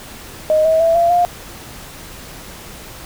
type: tone with pitch steps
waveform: sine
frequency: 621 / 641 / 661.7 / 683.1 / 705.1 Hz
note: D#5 / E5 / E5 / F5 / F5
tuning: -3 / -49 / +6 / -38 / +16 cents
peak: -10 dBFS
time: 0.5-1.25 s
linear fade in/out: 0 ms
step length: 150 ms
effects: pink hiss -35 dBFS RMS until 3.05 s